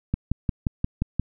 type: click train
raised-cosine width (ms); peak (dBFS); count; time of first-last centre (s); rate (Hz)
5; -10; 7; 0.14-1.196; 5.68
effects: none